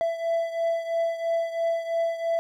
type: beating tone pair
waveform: triangle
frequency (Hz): 666 / 669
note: E5 / E5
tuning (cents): +18 / +25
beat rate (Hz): 3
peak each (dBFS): -23 / -28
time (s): 0.01-2.39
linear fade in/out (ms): 0
effects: none